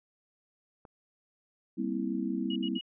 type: click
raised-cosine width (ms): 1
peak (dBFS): -36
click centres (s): 0.852
type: chord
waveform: sine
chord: C dominant seventh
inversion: second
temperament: just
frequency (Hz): 196.22 / 235.5 / 261.6 / 327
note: G3 / Bb3 / C4 / E4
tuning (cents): +2 / +18 / 0 / -14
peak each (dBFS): -35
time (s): 1.77-2.79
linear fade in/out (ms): 20
type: tone bursts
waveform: sine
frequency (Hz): 2899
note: F#7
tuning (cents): -36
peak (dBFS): -36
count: 3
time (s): 2.5-2.811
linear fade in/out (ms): 5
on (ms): 59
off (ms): 67
effects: none